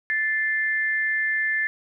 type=tone pair together; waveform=sine; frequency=1755.7 / 2093 Hz; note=A6 / C7; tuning=-4 / 0 cents; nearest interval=minor third; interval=304 cents; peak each=-22 / -27 dBFS; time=0.1-1.67 s; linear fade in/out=0 ms; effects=none